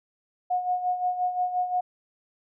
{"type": "tone with tremolo", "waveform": "sine", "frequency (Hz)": 725, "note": "F#5", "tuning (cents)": -35, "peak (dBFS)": -21, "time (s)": [0.5, 1.81], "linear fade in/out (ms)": 10, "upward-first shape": "sine", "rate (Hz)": 5.7, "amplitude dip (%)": 65, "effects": []}